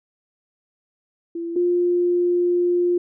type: tone pair in turn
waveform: sine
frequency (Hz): 337.5 / 352.3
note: E4 / F4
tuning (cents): +41 / +15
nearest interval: minor second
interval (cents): 74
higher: second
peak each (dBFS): -25 / -16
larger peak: second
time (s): 1.35-1.56 / 1.56-2.98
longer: second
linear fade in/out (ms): 5
effects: none